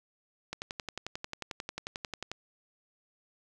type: click train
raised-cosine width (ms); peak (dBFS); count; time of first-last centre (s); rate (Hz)
0.2; -19; 21; 0.53-2.316; 11.2
effects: none